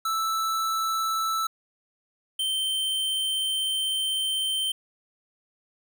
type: tone pair in turn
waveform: square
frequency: 1318.5 / 3112 Hz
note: E6 / G7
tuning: 0 / -13 cents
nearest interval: octave + minor third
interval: 1487 cents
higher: second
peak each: -25 dBFS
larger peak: neither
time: 0.05-1.47 / 2.39-4.72 s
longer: second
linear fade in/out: 5 ms
effects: 10-bit